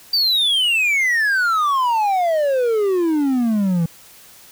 triangle exponential sweep, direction down, 4699 to 161.8 Hz, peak -13 dBFS, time 0.13-3.86 s, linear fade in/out 5 ms, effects white hiss -45 dBFS RMS until 4.51 s

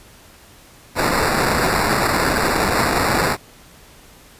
white noise with sample-and-hold, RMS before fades -18 dBFS, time 0.95-3.37 s, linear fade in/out 50 ms, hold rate 3150 Hz, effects pink hiss -46 dBFS RMS until 4.39 s + resampled to 32000 Hz

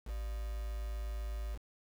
sine tone with quantisation, 54 Hz, A1, 32 cents flat, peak -36 dBFS, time 0.05-1.59 s, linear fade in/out 50 ms, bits 8, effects none

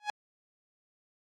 sawtooth tone with exponential growth, 837 Hz, G#5, 13 cents sharp, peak -22 dBFS, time 0-0.1 s, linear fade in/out 1 ms, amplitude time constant 20 ms, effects low-pass 5000 Hz 12 dB/octave + AAC 64 kbps

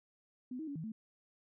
sine tone with pitch steps, 252 / 316.3 / 283.4 / 159.7 / 220.4 Hz, B3 / D#4 / C#4 / D#3 / A3, +35 / +29 / +38 / +45 / +3 cents, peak -39 dBFS, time 0.51-0.92 s, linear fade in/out 5 ms, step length 82 ms, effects none

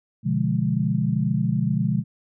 sine chord, B diminished seventh, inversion none, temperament equal with one note detuned, 124.69 / 146.83 / 174.61 / 207.7 Hz, B2 / D3 / F3 / Ab3, +17 / 0 / 0 / 0 cents, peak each -25 dBFS, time 0.23-2.04 s, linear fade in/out 50 ms, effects none

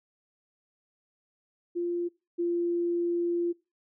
sine tone pair in turn, 347.3 / 345.1 Hz, F4 / F4, -10 / -21 cents, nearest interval unison, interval 11 cents, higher first, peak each -27 / -25 dBFS, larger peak second, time 1.75-2.09 / 2.38-3.53 s, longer second, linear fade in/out 20 ms, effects noise-tail reverb RT60 0.3 s tail -24 dB re dry

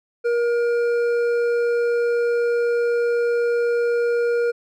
sine tone with hard clipping, 474 Hz, A#4, 29 cents sharp, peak -19 dBFS, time 0.24-4.52 s, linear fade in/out 20 ms, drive 7 dB, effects none

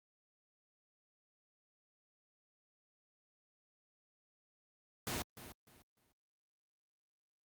pink noise with echo, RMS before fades -39 dBFS, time 5.07-5.22 s, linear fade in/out 0 ms, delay 300 ms, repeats 3, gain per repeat -12 dB, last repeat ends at 6.12 s, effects high-pass 60 Hz 12 dB/octave + Opus 48 kbps

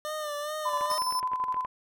25% pulse tone with vibrato, 600 Hz, D5, 37 cents sharp, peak -28 dBFS, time 0.05-0.98 s, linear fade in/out 0 ms, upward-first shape sine, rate 2.4 Hz, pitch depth 50 cents each way
sine tone with tremolo, 1014 Hz, B5, 45 cents sharp, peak -25 dBFS, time 0.65-1.66 s, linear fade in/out 10 ms, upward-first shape square, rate 12 Hz, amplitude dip 50%
click train, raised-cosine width 0.5 ms, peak -25 dBFS, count 9, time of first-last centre 0.81-1.649 s, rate 9.54 Hz
sawtooth tone, 5290 Hz, E8, 5 cents sharp, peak -30 dBFS, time 0.9-1.2 s, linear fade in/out 2 ms
effects none

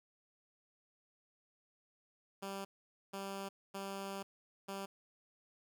10% pulse tone bursts at uneven times, 196 Hz, G3, in tune, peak -33 dBFS, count 4, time 2.42-2.65 / 3.13-3.49 / 3.74-4.23 / 4.68-4.86 s, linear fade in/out 10 ms, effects none

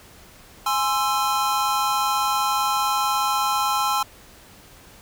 square chord, Ab augmented, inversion none, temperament equal with one note detuned, 830.6 / 1046.5 / 1331.5 Hz, Ab5 / C6 / E6, 0 / 0 / +17 cents, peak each -25 dBFS, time 0.66-4.03 s, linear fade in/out 5 ms, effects pink hiss -48 dBFS RMS until 5.01 s

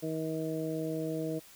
harmonic tone, 158.9 Hz, D#3, 37 cents sharp, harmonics 1 / 2 / 3 / 4, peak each -38 / -35 / -37 / -40 dBFS, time 0.02-1.4 s, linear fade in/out 20 ms, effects white hiss -55 dBFS RMS until 1.55 s

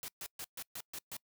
white noise bursts, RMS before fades -43 dBFS, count 7, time 0.03-1.167 s, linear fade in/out 0 ms, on 51 ms, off 130 ms, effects noise-tail reverb RT60 0.1 s tail -25 dB re dry

